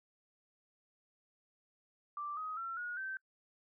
sine tone with pitch steps, 1174.7 / 1259 / 1349.4 / 1446.2 / 1550 Hz, D6 / D#6 / E6 / F#6 / G6, 0 / +20 / +40 / -40 / -20 cents, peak -38 dBFS, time 2.17-3.17 s, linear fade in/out 2 ms, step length 200 ms, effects noise-tail reverb RT60 0.1 s tail -26 dB re dry

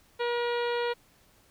harmonic tone, 478.1 Hz, A#4, 44 cents sharp, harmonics 1 / 2 / 3 / 4 / 5 / 6 / 7 / 8 / 9, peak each -28 / -34 / -38 / -40 / -42 / -44 / -45 / -46 / -47 dBFS, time 0.19-0.94 s, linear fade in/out 20 ms, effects pink hiss -62 dBFS RMS until 1.5 s

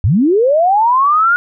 sine linear sweep, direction up, 76.3 to 1447 Hz, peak -8 dBFS, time 0.04-1.36 s, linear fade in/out 0 ms, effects none

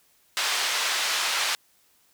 white band-pass noise, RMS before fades -26 dBFS, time 0.37-1.55 s, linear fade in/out 0 ms, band 830 to 4700 Hz, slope 12 dB/octave, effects white hiss -63 dBFS RMS until 2.13 s

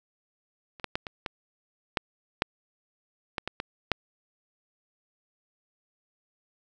clicks, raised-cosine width 0.3 ms, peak -30 / -14 / -12 / -20 / -15 / -8 / -6 / -13 / -15 / -15 / -6 dBFS, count 11, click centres 0.798 / 0.843 / 0.955 / 1.068 / 1.262 / 1.972 / 2.421 / 3.382 / 3.476 / 3.601 / 3.917 s, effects none

